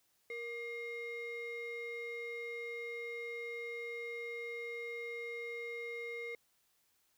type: ring-modulated tone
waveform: triangle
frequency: 830.6 Hz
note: G#5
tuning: in tune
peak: -35 dBFS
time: 0.3-6.35 s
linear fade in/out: 2 ms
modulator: 1300 Hz
effects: white hiss -75 dBFS RMS until 7.17 s